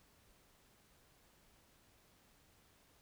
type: silence
effects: pink hiss -69 dBFS RMS until 3.01 s